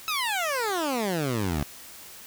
15% pulse exponential sweep, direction down, 1318.5 to 68.6 Hz, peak -19 dBFS, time 0.08-1.63 s, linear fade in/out 0 ms, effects white hiss -45 dBFS RMS until 2.26 s

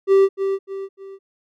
triangle tone with echo, 389.6 Hz, G4, 11 cents flat, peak -8 dBFS, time 0.07-0.29 s, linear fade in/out 50 ms, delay 300 ms, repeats 3, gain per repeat -8 dB, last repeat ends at 1.19 s, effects none

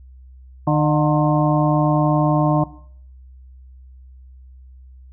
harmonic tone with a mistuned harmonic, 151.5 Hz, D#3, 46 cents flat, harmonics 1 / 2 / 4 / 5 / 6 / 7, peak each -17 / -20 / -23 / -24 / -25 / -25 dBFS, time 0.67-2.64 s, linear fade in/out 5 ms, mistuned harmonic 5, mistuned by -65 cents, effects noise-tail reverb RT60 0.6 s tail -18 dB re dry + added 64 Hz sine -40 dBFS peak until 5.12 s

